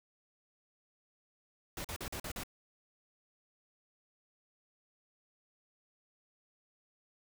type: noise bursts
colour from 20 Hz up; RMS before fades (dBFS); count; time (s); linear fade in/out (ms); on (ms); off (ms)
pink; -41; 6; 1.77-2.435; 2; 75; 43
effects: none